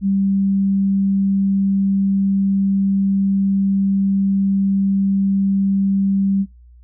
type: tone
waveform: sine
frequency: 195.8 Hz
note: G3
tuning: 2 cents flat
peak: -14 dBFS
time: 0.01-6.46 s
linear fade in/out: 50 ms
effects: noise-tail reverb RT60 0.2 s tail -24 dB re dry + added 60 Hz sine -42 dBFS peak until 6.83 s